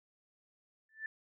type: tone with exponential growth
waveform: sine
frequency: 1764 Hz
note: A6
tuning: 4 cents sharp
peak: -34 dBFS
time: 0.89-1.06 s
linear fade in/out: 2 ms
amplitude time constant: 36 ms
effects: none